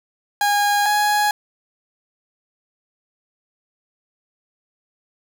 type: tone pair in turn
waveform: 30% pulse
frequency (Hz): 819 / 833.3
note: G#5 / G#5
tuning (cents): -24 / +6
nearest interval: unison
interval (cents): 30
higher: second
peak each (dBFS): -13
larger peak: neither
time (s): 0.41-0.86 / 0.86-1.31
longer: neither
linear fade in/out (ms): 2
effects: none